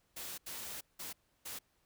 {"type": "noise bursts at uneven times", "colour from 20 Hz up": "white", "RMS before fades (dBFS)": -44, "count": 4, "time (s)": [[0.16, 0.38], [0.46, 0.81], [0.99, 1.13], [1.45, 1.59]], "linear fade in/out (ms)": 10, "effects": ["pink hiss -75 dBFS RMS until 1.85 s"]}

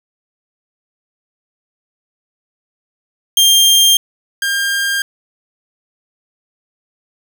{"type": "tone pair in turn", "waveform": "sawtooth", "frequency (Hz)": [3194, 1603.9], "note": ["G7", "G6"], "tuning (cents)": [32, 39], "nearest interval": "octave", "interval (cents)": 1193, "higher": "first", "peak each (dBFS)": [-4, -11], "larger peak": "first", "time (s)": [[3.37, 3.97], [4.42, 5.02]], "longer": "neither", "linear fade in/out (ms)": 2, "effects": []}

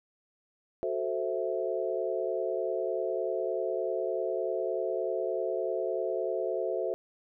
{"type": "chord", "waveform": "sine", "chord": "F# half-diminished seventh", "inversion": "none", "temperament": "equal", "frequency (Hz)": [370, 440, 523.3, 659.3], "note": ["F#4", "A4", "C5", "E5"], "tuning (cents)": [0, 0, 0, 0], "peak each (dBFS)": -34, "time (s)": [0.83, 6.94], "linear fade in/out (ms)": 0, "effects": []}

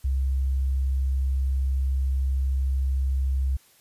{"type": "tone", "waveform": "sine", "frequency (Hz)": 66.6, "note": "C2", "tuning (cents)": 31, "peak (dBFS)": -21, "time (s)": [0.04, 3.57], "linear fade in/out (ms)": 10, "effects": ["white hiss -58 dBFS RMS until 3.8 s", "resampled to 32000 Hz"]}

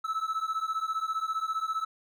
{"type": "beating tone pair", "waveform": "triangle", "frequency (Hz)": [1300, 1315], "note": ["E6", "E6"], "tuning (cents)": [-24, -5], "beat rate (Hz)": 15, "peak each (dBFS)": -30, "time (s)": [0.04, 1.85], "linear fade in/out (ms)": 10, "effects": []}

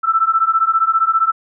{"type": "beating tone pair", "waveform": "sine", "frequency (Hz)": [1318.5, 1333.5], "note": ["E6", "E6"], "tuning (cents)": [0, 20], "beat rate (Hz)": 15, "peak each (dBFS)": -15, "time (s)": [0.03, 1.32], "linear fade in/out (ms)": 20, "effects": []}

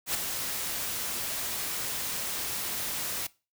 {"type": "noise with ADSR envelope", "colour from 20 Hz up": "white", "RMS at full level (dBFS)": -27, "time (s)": [0.06, 3.27], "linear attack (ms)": 84, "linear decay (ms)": 9, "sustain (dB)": -6, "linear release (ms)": 7, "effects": ["noise-tail reverb RT60 0.3 s tail -21 dB re dry"]}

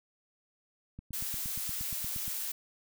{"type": "click train", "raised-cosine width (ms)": 5, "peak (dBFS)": -31, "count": 12, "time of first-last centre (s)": [0.99, 2.28], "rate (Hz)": 8.53}
{"type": "noise", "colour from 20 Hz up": "blue", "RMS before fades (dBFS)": -36, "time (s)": [1.13, 2.52], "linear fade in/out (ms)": 5}
{"effects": []}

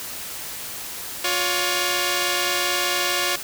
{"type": "tone pair together", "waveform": "5% pulse", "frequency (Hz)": [355.7, 564.6], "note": ["F4", "C#5"], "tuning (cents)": [32, 32], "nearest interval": "minor sixth", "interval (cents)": 800, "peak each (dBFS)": -12, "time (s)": [1.24, 3.36], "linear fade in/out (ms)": 5, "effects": ["white hiss -33 dBFS RMS until 3.43 s"]}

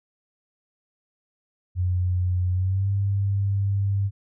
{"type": "tone with pitch glide", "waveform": "sine", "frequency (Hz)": [90.5, 99.26], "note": ["F#2", "G2"], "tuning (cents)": [-38, 22], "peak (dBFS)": -20, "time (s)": [1.75, 4.11], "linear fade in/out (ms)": 50, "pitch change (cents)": 160, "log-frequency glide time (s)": [2.51, 2.9], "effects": []}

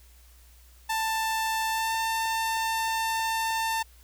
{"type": "tone with pitch glide", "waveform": "sawtooth", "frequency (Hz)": [887, 896.8], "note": ["A5", "A5"], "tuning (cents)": [14, 33], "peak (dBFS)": -22, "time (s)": [0.89, 3.83], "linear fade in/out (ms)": 10, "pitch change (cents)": 19, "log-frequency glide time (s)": [1.71, 1.93], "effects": ["added 60 Hz sine -52 dBFS peak until 4.03 s", "white hiss -59 dBFS RMS until 4.03 s"]}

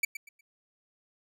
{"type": "tone with echo", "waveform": "45% pulse", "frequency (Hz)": 2307, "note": "D7", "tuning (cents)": -31, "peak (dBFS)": -23, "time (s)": [0.03, 0.05], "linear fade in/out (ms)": 5, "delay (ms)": 120, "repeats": 3, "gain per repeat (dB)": -12, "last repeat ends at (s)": 0.41, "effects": []}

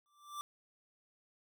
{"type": "tone with exponential growth", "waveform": "square", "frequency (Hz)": 1174.7, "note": "D6", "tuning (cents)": 0, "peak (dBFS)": -38, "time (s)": [0.06, 0.41], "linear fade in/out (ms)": 0, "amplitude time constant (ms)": 75, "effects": []}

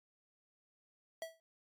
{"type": "tone with exponential decay", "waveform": "square", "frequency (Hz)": 653, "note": "E5", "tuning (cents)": -17, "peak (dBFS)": -38, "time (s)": [1.22, 1.4], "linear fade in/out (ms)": 1, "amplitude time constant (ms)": 38, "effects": ["AAC 64 kbps"]}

